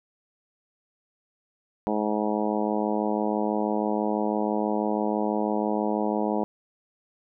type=harmonic tone; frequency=106.1 Hz; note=G#2; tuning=38 cents sharp; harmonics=2 / 3 / 4 / 5 / 6 / 7 / 8 / 9; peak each=-28 / -30 / -31 / -32 / -33 / -33 / -34 / -35 dBFS; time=1.87-6.44 s; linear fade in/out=0 ms; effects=none